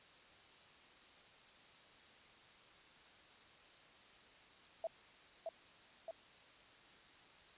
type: tone with echo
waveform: sine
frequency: 659.3 Hz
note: E5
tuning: in tune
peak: -37 dBFS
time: 4.84-4.87 s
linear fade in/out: 2 ms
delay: 620 ms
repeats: 2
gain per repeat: -3 dB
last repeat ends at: 6.11 s
effects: white hiss -62 dBFS RMS until 7.57 s + resampled to 8000 Hz